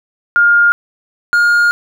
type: tone pair in turn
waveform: sine / triangle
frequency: 1413 / 1420.2 Hz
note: F6 / F6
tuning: +20 / +29 cents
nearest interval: unison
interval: 9 cents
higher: second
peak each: -6 dBFS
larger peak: neither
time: 0.36-0.72 / 1.33-1.71 s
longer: second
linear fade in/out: 0 ms
effects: none